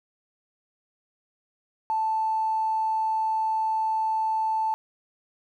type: tone with tanh clipping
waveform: triangle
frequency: 880 Hz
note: A5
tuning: in tune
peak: -22 dBFS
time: 1.9-4.74 s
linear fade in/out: 0 ms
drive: 2 dB
effects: none